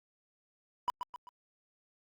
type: tone with echo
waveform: triangle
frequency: 987.8 Hz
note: B5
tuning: in tune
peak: -25 dBFS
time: 0.88-0.9 s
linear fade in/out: 0 ms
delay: 130 ms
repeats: 3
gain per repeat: -7 dB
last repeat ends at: 1.29 s
effects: Opus 48 kbps